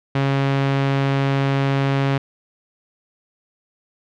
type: tone with low-pass filter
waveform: sawtooth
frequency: 137.4 Hz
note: C#3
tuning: 15 cents flat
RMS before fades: -19 dBFS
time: 0.15-2.18 s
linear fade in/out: 5 ms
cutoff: 3000 Hz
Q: 1
effects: none